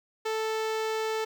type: tone with notch filter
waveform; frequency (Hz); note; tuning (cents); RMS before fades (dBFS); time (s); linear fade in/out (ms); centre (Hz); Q
sawtooth; 440; A4; 0; -30; 0.25-1.25; 10; 11000; 0.7
effects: none